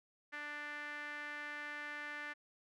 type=tone with band-pass filter; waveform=sawtooth; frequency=294.8 Hz; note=D4; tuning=7 cents sharp; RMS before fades=-45 dBFS; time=0.32-2.34 s; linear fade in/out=20 ms; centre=1800 Hz; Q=4.1; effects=none